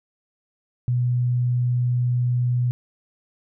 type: tone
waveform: sine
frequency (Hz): 123.1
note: B2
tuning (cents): -5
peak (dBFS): -18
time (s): 0.88-2.71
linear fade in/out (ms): 0
effects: none